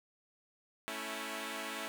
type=chord; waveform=5% pulse; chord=A major; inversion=none; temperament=equal with one note detuned; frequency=220 / 277.2 / 327.9 Hz; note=A3 / C#4 / E4; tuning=0 / 0 / -9 cents; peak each=-32 dBFS; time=0.88-1.88 s; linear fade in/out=0 ms; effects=none